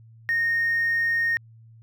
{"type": "tone with hard clipping", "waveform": "triangle", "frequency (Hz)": 1850, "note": "A#6", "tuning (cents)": -14, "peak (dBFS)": -20, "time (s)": [0.29, 1.37], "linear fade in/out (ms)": 0, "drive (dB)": 2, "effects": ["added 113 Hz sine -47 dBFS peak until 1.82 s"]}